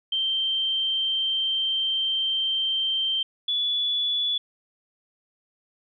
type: tone pair in turn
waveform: sine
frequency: 3136 / 3433 Hz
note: G7 / A7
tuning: 0 / -43 cents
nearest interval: major second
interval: 157 cents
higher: second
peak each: -22 dBFS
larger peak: neither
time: 0.12-3.23 / 3.48-4.38 s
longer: first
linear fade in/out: 5 ms
effects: none